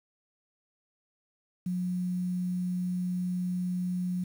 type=tone; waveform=sine; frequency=180.3 Hz; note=F#3; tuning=45 cents flat; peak=-28 dBFS; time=1.66-4.24 s; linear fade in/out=5 ms; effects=9-bit